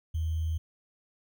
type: tone with sample-and-hold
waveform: sine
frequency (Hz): 80.4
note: E2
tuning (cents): -43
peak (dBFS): -27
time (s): 0.14-0.58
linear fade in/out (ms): 10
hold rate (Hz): 3150
effects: none